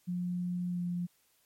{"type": "tone with pitch glide", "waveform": "sine", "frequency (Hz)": [177.9, 175.76], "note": ["F3", "F3"], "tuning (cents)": [32, 11], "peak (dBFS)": -31, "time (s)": [0.07, 1.07], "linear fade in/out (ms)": 20, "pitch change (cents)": -21, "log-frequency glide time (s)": [0.68, 0.82], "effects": ["white hiss -70 dBFS RMS until 1.45 s", "MP3 64 kbps"]}